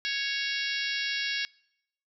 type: harmonic tone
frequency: 554.4 Hz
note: C#5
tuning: in tune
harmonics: 3 / 4 / 5 / 6 / 7 / 8 / 9 / 10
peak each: -34 / -35 / -36 / -37 / -37 / -38 / -39 / -39 dBFS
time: 0.05-1.45 s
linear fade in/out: 0 ms
effects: noise-tail reverb RT60 0.8 s tail -25 dB re dry